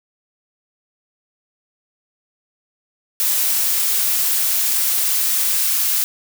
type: noise with high-pass filter sweep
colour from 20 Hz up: blue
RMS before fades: -18 dBFS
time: 3.2-6.04 s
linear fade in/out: 0 ms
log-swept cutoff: 270 to 1000 Hz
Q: 0.76
effects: none

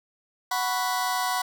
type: chord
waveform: sawtooth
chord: F# suspended fourth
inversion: none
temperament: just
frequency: 740 / 986.7 / 1110 Hz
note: F#5 / B5 / C#6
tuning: 0 / -2 / +2 cents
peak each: -24 / -24 / -27 dBFS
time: 0.51-1.42 s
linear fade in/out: 5 ms
effects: none

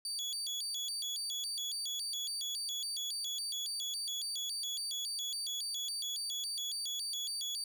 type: tone with vibrato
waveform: 30% pulse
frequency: 3951 Hz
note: B7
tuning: in tune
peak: -33 dBFS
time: 0.05-7.64 s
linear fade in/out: 2 ms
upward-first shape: square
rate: 3.6 Hz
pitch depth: 270 cents each way
effects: none

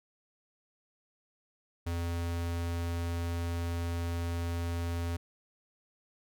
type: tone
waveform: square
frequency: 85.2 Hz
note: F2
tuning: 42 cents flat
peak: -32 dBFS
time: 1.86-5.17 s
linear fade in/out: 10 ms
effects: none

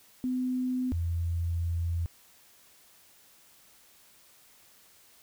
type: tone pair in turn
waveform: sine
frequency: 253.8 / 84.7 Hz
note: B3 / E2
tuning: +47 / +48 cents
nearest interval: octave + perfect fifth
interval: 1899 cents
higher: first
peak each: -27 / -27 dBFS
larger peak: neither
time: 0.24-0.92 / 0.92-2.06 s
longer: second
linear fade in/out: 0 ms
effects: white hiss -59 dBFS RMS until 5.22 s

